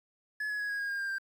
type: tone with pitch steps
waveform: triangle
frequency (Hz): 1706 / 1687.4 / 1669 / 1650.7 / 1632.7 / 1614.9 / 1597.3 / 1579.8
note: G#6 / G#6 / G#6 / G#6 / G#6 / G#6 / G6 / G6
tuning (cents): +46 / +27 / +8 / -11 / -30 / -49 / +32 / +13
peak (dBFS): -30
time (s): 0.4-1.184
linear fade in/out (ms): 5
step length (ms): 98
effects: 10-bit

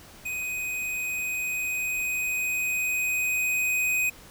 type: tone with level ramp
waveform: square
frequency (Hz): 2503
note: D#7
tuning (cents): +10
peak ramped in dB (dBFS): -30 to -23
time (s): 0.25-4.1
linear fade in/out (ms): 10
effects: pink hiss -49 dBFS RMS until 4.3 s

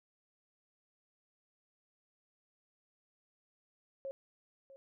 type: tone with echo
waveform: sine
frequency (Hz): 543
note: C#5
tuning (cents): -36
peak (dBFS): -38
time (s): 4.05-4.11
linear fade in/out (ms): 0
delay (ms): 650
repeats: 1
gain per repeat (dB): -15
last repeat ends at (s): 4.76
effects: none

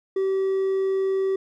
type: tone with hard clipping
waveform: triangle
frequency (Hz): 384.8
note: G4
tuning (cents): -32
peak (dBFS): -21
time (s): 0.16-1.36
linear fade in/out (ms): 5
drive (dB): 5
effects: none

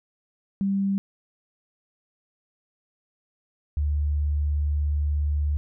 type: tone pair in turn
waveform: sine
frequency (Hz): 196.5 / 73.6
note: G3 / D2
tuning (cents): +4 / +4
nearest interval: octave + perfect fourth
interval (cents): 1700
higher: first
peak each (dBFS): -21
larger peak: neither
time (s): 0.61-0.98 / 3.77-5.57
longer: second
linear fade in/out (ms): 0
effects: none

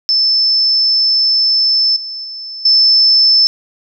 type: tone with level steps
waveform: sine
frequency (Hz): 5274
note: E8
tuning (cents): 0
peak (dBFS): -9 / -22 / -24 / -6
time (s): 0.09-3.47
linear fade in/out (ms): 0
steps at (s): 1.96 / 2.24 / 2.65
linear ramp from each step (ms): 5
effects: none

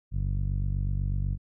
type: tone with low-pass filter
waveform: sawtooth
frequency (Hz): 48.08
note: G1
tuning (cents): -33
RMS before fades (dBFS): -28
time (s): 0.11-1.38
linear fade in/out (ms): 50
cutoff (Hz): 130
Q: 2
effects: none

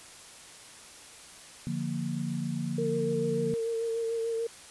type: chord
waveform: sine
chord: Bb major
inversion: first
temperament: equal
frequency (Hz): 146.83 / 174.61 / 233.1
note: D3 / F3 / Bb3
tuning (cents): 0 / 0 / 0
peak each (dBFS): -34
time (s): 1.67-3.54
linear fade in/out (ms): 0
type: tone with vibrato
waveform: sine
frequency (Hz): 456.9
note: A#4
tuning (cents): -35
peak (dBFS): -28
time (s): 2.78-4.47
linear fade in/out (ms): 5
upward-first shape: sine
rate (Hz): 6.8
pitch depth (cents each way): 23
effects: white hiss -49 dBFS RMS until 4.7 s + resampled to 24000 Hz

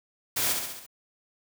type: noise with echo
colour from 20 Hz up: white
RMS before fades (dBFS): -27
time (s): 0.36-0.53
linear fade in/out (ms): 10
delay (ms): 67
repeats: 5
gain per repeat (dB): -4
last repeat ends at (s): 0.865
effects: none

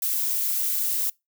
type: noise with high-pass filter sweep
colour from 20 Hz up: violet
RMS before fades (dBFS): -25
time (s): 0.02-1.1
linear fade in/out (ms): 5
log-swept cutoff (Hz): 280 to 530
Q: 0.97
effects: noise-tail reverb RT60 0.2 s tail -24 dB re dry

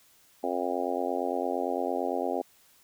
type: harmonic tone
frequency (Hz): 88.8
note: F2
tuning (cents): +29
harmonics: 3 / 4 / 5 / 6 / 7 / 8 / 9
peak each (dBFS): -35 / -35 / -35 / -35 / -35 / -35 / -35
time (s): 0.43-2.42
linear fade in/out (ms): 10
effects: white hiss -61 dBFS RMS until 2.83 s

